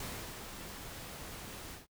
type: noise with ADSR envelope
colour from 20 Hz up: pink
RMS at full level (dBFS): -41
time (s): 0-1.87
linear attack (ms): 3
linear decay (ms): 340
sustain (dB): -5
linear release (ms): 150
effects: noise-tail reverb RT60 0.1 s tail -25 dB re dry